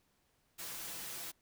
white noise with comb filter, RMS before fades -44 dBFS, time 0.58-1.32 s, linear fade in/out 20 ms, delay 6 ms, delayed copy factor +0.6, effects pink hiss -75 dBFS RMS until 1.41 s

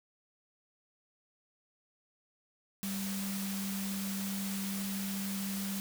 sine tone in noise, 196 Hz, G3, in tune, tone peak -35 dBFS, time 2.83-5.8 s, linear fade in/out 0 ms, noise white, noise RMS -41 dBFS, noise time 2.83-5.8 s, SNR +3 dB, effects none

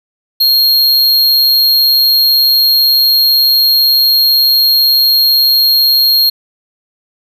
square tone, 4246 Hz, C8, 25 cents sharp, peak -7 dBFS, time 0.4-6.3 s, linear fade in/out 10 ms, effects none

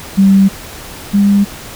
sine tone pair in turn, 194.7 / 201.3 Hz, G3 / G3, -12 / +46 cents, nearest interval minor second, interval 58 cents, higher second, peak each -4 / -6 dBFS, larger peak first, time 0.17-0.49 / 1.13-1.45 s, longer neither, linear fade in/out 20 ms, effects pink hiss -30 dBFS RMS until 1.75 s

